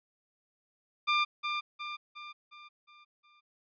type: tone with echo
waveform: 20% pulse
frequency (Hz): 1194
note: D6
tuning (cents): +28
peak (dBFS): -20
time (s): 1.07-1.25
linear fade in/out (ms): 20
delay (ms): 360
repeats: 6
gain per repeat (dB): -6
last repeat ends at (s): 3.41
effects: resampled to 11025 Hz